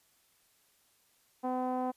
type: tone with low-pass filter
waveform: sawtooth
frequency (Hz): 254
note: B3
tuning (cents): +49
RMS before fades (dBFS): -33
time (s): 1.43-1.92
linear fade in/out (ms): 20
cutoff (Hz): 850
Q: 3.9
effects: white hiss -69 dBFS RMS until 1.96 s + resampled to 32000 Hz